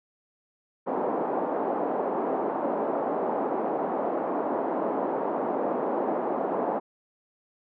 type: band-pass noise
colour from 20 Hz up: white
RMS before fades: -28 dBFS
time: 0.86-6.8 s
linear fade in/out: 20 ms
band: 240 to 840 Hz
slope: 24 dB/octave
effects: none